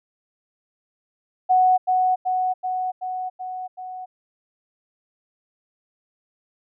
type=tone with echo; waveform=sine; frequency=740 Hz; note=F#5; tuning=in tune; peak=-13 dBFS; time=1.49-1.78 s; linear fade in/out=20 ms; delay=380 ms; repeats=6; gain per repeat=-3 dB; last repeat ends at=4.06 s; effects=none